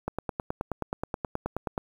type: click train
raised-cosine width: 1 ms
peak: -15 dBFS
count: 17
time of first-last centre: 0.08-1.779 s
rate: 9.42 Hz
effects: 8-bit

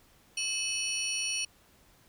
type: tone cluster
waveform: sine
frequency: 2597 / 2975 / 4391 / 5670 / 9270 Hz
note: E7 / F#7 / C#8 / F8 / D9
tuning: -26 / +9 / -17 / +25 / -24 cents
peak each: -34 / -37 / -37 / -34 / -37 dBFS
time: 0.37-1.45 s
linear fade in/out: 5 ms
effects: tanh soft clip ceiling -22 dBFS + pink hiss -62 dBFS RMS until 2.08 s

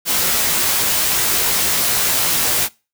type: noise with comb filter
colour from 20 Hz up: white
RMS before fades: -17 dBFS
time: 0.05-2.69 s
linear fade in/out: 50 ms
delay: 17 ms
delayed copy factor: +1
effects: noise-tail reverb RT60 0.3 s tail -23 dB re dry

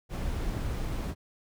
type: noise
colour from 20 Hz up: brown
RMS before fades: -32 dBFS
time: 0.09-1.15 s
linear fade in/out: 50 ms
effects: none

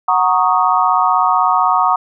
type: chord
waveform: sine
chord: D# minor seventh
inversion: first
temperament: equal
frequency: 740 / 932.3 / 1108.7 / 1244.5 Hz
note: F#5 / A#5 / C#6 / D#6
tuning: 0 / 0 / 0 / 0 cents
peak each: -16 dBFS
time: 0.08-1.96 s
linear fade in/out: 5 ms
effects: none

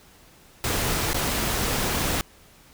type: noise with dropouts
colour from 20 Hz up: pink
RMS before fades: -25 dBFS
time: 0.64-2.21 s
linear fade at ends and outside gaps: 0 ms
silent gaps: 1.132-1.144 s
effects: pink hiss -53 dBFS RMS until 2.73 s

